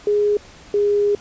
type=tone pair in turn; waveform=sine; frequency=414.4 / 409.9 Hz; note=G#4 / G#4; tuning=-4 / -23 cents; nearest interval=unison; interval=19 cents; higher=first; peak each=-14 dBFS; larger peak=neither; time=0.07-0.37 / 0.74-1.15 s; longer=second; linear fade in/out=2 ms; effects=pink hiss -44 dBFS RMS until 1.2 s + resampled to 16000 Hz

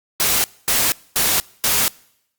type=noise bursts; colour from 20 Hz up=white; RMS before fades=-17 dBFS; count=4; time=0.2-1.88 s; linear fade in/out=0 ms; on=240 ms; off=240 ms; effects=noise-tail reverb RT60 0.8 s tail -25 dB re dry + Opus 48 kbps

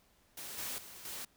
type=noise with level steps; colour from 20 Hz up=white; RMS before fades=-45 / -40 / -51 / -43 dBFS; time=0.37-1.25 s; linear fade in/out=5 ms; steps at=0.58 / 0.78 / 1.05 s; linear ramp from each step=2 ms; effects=pink hiss -69 dBFS RMS until 1.36 s

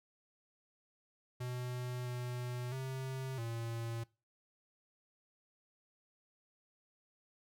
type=tone with pitch steps; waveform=square; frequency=124.4 / 123.5 / 132.1 / 115.5 Hz; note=B2 / B2 / C3 / A#2; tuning=+13 / 0 / +17 / -16 cents; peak=-39 dBFS; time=1.4-4.04 s; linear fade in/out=10 ms; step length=660 ms; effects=noise-tail reverb RT60 0.3 s tail -22 dB re dry

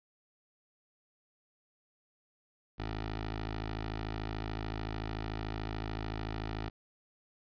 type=tone with notch filter; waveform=10% pulse; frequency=53.6 Hz; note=A1; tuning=45 cents flat; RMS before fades=-38 dBFS; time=2.78-6.7 s; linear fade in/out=20 ms; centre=190 Hz; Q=1.4; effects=resampled to 11025 Hz

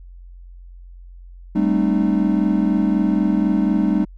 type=chord; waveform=triangle; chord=A half-diminished seventh; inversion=third; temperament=equal with one note detuned; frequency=196 / 220 / 261.6 / 304.4 Hz; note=G3 / A3 / C4 / Eb4; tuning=0 / 0 / 0 / -38 cents; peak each=-17 / -19 / -22 / -18 dBFS; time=1.55-4.05 s; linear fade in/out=10 ms; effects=added 44 Hz sine -37 dBFS peak until 4.17 s

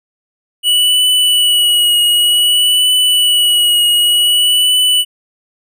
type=tone with vibrato; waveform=square; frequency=2938 Hz; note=F#7; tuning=13 cents flat; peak=-9 dBFS; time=0.63-5.05 s; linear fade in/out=50 ms; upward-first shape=triangle; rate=0.54 Hz; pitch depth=31 cents each way; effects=none

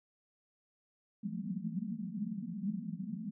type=band-pass noise; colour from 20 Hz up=pink; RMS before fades=-39 dBFS; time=1.23-3.31 s; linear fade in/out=10 ms; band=170 to 230 Hz; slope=96 dB/octave; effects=none

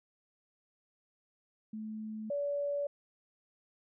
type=tone pair in turn; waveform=sine; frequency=216.9 / 572.9 Hz; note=A3 / D5; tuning=-25 / -43 cents; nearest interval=octave + perfect fourth; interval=1682 cents; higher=second; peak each=-38 / -31 dBFS; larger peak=second; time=1.73-2.3 / 2.3-2.87 s; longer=neither; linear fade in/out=5 ms; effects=none

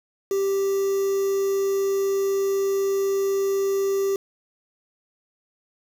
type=tone with quantisation; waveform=triangle; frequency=392 Hz; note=G4; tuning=in tune; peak=-18 dBFS; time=0.31-4.16 s; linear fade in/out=2 ms; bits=6; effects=none

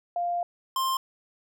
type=tone pair in turn; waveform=sine / square; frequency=698.5 / 1052.6 Hz; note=F5 / C6; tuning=0 / +10 cents; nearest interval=perfect fifth; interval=710 cents; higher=second; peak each=-25 dBFS; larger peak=neither; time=0.16-0.43 / 0.76-0.97 s; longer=first; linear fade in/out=2 ms; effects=none

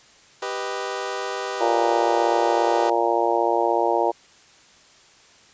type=chord; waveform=20% pulse; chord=G augmented; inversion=none; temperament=equal; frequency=392 / 493.9 / 622.3 Hz; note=G4 / B4 / D#5; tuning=0 / 0 / 0 cents; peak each=-25 / -25 / -28 dBFS; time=0.42-2.9 s; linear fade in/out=5 ms
type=harmonic tone; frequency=116.54 Hz; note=A#2; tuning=in tune; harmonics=3 / 4 / 5 / 6 / 7 / 8; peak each=-25 / -25 / -25 / -25 / -25 / -25 dBFS; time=1.6-4.12 s; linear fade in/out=20 ms
effects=white hiss -52 dBFS RMS until 5.53 s + resampled to 16000 Hz

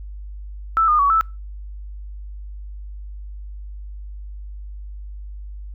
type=tone with pitch steps; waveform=sine; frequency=1321 / 1219 / 1129 / 1316 Hz; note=E6 / D#6 / C#6 / E6; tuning=+3 / -36 / +31 / -3 cents; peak=-13 dBFS; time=0.77-1.21 s; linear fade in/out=0 ms; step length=110 ms; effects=noise-tail reverb RT60 0.3 s tail -26 dB re dry + added 50 Hz sine -31 dBFS peak until 5.74 s

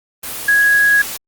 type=tone in noise; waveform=sine; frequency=1661.2 Hz; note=G#6; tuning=in tune; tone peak=-8 dBFS; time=0.48-1.02 s; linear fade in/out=5 ms; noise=white; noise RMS=-26 dBFS; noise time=0.23-1.17 s; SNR=+15 dB; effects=Opus 24 kbps

